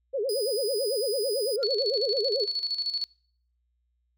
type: tone with vibrato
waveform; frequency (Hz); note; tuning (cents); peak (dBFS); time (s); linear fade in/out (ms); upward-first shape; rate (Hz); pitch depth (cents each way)
sine; 473.9; A#4; +28; -25; 0.13-2.46; 20; sine; 9; 290
type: tone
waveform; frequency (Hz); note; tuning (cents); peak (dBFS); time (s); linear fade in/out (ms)
sawtooth; 4978; D#8; 0; -29; 0.29-1.56; 2
type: tone with exponential growth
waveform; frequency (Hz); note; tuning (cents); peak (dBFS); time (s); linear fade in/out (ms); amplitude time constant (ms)
triangle; 1392; F6; -6; -34; 1.56-1.64; 5; 17
type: tone with tremolo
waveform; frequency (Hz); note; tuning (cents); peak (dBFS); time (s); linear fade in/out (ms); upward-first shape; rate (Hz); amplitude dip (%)
sine; 4417; C#8; -7; -25; 1.63-3.04; 0; square; 13; 65
effects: noise-tail reverb RT60 0.6 s tail -25 dB re dry + added 60 Hz sine -70 dBFS peak until 4.17 s